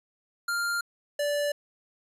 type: tone pair in turn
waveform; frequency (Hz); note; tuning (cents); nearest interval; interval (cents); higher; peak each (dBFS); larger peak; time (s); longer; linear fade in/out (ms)
square; 1398 / 582.2; F6 / D5; +1 / -15; octave + minor third; 1516; first; -27 / -26; second; 0.48-0.81 / 1.19-1.52; neither; 5
effects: resampled to 32000 Hz